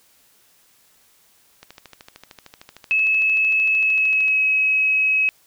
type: click train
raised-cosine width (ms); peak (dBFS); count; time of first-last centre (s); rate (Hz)
0.2; -22; 36; 1.63-4.282; 13.2
type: tone with pitch glide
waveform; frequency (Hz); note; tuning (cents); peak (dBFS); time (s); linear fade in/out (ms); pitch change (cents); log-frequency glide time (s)
sine; 2591 to 2557; E7 to D#7; -30 to +47; -15; 2.91-5.29; 0; -23; 3.74-4.4
effects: white hiss -57 dBFS RMS until 5.46 s